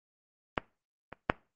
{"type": "clicks", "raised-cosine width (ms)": 0.5, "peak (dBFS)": [-10, -25, -6], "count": 3, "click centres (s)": [0.578, 1.127, 1.299], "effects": ["noise-tail reverb RT60 0.3 s tail -22 dB re dry", "Opus 24 kbps"]}